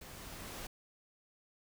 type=noise with level ramp; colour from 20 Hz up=pink; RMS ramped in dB=-51 to -44 dBFS; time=0.01-0.67 s; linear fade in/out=5 ms; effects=none